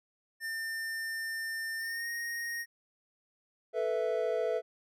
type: tone with pitch glide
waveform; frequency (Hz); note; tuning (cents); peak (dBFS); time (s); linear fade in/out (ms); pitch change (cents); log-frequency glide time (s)
square; 1800 to 1864.6; A6 to A#6; +39 to 0; -35; 0.4-2.66; 50; +61; 1.79-2.09
type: chord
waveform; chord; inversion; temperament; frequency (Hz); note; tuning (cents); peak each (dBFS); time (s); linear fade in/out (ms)
triangle; A suspended second; none; equal; 440 / 493.9 / 659.3; A4 / B4 / E5; 0 / 0 / 0; -31; 3.73-4.62; 50
effects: none